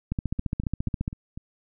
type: two click trains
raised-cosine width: 5 ms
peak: -24 / -14 dBFS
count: 5 / 15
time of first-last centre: 0.39-1.375 / 0.12-1.079 s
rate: 4.06 / 14.6 Hz
effects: none